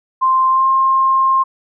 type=tone with pitch glide; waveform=sine; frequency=1046.5 to 1062.3 Hz; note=C6 to C6; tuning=0 to +26 cents; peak=-10 dBFS; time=0.21-1.44 s; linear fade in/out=20 ms; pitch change=+26 cents; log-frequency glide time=0.48-0.68 s; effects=none